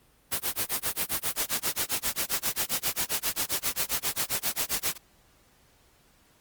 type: noise with tremolo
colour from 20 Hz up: white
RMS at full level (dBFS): -26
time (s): 0.31-4.98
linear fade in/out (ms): 20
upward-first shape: sine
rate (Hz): 7.5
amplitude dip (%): 100
effects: pink hiss -62 dBFS RMS until 6.4 s + Opus 32 kbps